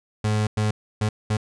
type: tone bursts at uneven times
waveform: 35% pulse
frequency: 106.7 Hz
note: G#2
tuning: 47 cents sharp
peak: -18 dBFS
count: 4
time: 0.24-0.47 / 0.57-0.71 / 1.01-1.09 / 1.3-1.37 s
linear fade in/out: 5 ms
effects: resampled to 22050 Hz